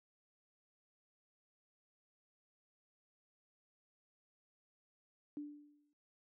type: tone with exponential decay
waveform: sine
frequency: 293.7 Hz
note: D4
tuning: in tune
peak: -39 dBFS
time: 5.37-5.93 s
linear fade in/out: 0 ms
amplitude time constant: 120 ms
effects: high-pass 150 Hz 12 dB/octave